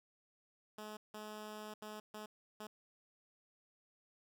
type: tone bursts at uneven times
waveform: 10% pulse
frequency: 212.9 Hz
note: G#3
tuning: 43 cents sharp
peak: -38 dBFS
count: 5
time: 0.78-0.97 / 1.14-1.74 / 1.82-2 / 2.14-2.26 / 2.6-2.67 s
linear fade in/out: 5 ms
effects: none